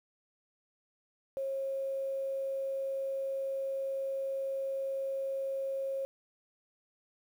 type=tone with quantisation; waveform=sine; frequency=541 Hz; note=C#5; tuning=42 cents flat; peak=-32 dBFS; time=1.37-6.05 s; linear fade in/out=0 ms; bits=10; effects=none